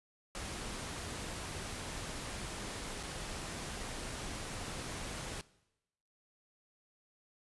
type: noise with dropouts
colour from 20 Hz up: pink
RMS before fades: -42 dBFS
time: 0.35-5.41 s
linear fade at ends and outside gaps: 0 ms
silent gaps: 3.029-3.034 s
effects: noise-tail reverb RT60 0.9 s tail -20 dB re dry + resampled to 24000 Hz